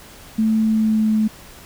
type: tone with pitch glide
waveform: sine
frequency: 220 to 216.7 Hz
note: A3 to A3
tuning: 0 to -26 cents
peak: -14 dBFS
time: 0.38-1.28 s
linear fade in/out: 10 ms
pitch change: -26 cents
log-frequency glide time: 0.63-1.14 s
effects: pink hiss -42 dBFS RMS until 1.65 s